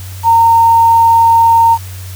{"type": "tone with quantisation", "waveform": "sine", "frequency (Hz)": 918, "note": "A#5", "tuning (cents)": -27, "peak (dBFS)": -4, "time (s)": [0.23, 1.78], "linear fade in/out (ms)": 50, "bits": 5, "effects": ["added 93 Hz sine -24 dBFS peak until 2.15 s", "white hiss -34 dBFS RMS until 2.15 s"]}